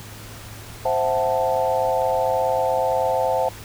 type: chord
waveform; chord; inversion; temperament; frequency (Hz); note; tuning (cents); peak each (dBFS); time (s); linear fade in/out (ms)
sine; F# half-diminished seventh; second; equal with one note detuned; 523.3 / 659.3 / 748.2 / 880; C5 / E5 / F#5 / A5; 0 / 0 / +19 / 0; -22 / -24 / -25 / -24; 0.85-3.49; 5
effects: added 106 Hz sine -40 dBFS peak until 3.64 s + pink hiss -40 dBFS RMS until 3.64 s